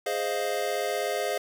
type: chord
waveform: square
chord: F minor seventh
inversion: first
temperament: equal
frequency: 415.3 / 523.3 / 622.3 / 698.5 Hz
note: Ab4 / C5 / Eb5 / F5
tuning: 0 / 0 / 0 / 0 cents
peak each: -33 dBFS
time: 0.06-1.38 s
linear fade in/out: 5 ms
effects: none